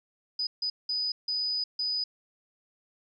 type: tone bursts at uneven times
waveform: sine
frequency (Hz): 4978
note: D#8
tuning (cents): 0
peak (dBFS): -27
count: 5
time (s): 0.39-0.47 / 0.62-0.7 / 0.89-1.12 / 1.28-1.64 / 1.79-2.04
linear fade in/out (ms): 5
effects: none